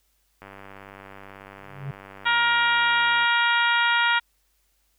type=click train; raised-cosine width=0.5 ms; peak=-27 dBFS; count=278; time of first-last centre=0.42-3.244 s; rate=98.1 Hz
type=tone with exponential growth; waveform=triangle; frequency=138.59 Hz; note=C#3; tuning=in tune; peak=-24 dBFS; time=1.56-1.91 s; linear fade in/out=5 ms; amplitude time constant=76 ms
type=harmonic tone; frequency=471.7 Hz; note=A#4; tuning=20 cents sharp; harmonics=2 / 3 / 4 / 5 / 6 / 7 / 8; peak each=-24 / -22 / -25 / -29 / -31 / -29 / -34 dBFS; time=2.25-4.2 s; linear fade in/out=20 ms
effects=added 50 Hz sine -69 dBFS peak until 4.98 s + white hiss -69 dBFS RMS until 4.98 s